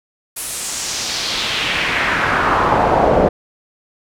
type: noise with band-pass filter sweep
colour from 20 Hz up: brown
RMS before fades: -17 dBFS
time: 0.36-3.29 s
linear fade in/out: 10 ms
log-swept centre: 11000 to 550 Hz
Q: 2
effects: none